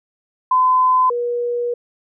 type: tone pair in turn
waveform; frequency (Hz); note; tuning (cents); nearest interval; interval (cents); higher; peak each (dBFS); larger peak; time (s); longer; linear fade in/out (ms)
sine; 1019 / 480.9; C6 / B4; -46 / -46; octave + minor second; 1300; first; -11 / -18; first; 0.51-1.1 / 1.1-1.74; second; 5
effects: none